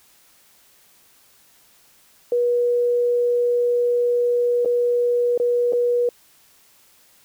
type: tone with dropouts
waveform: sine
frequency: 483.4 Hz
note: B4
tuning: 37 cents flat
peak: -16 dBFS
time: 2.32-6.09 s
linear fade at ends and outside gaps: 2 ms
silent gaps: 4.649-4.657 / 5.377-5.399 / 5.724-5.732 s
effects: white hiss -55 dBFS RMS until 7.24 s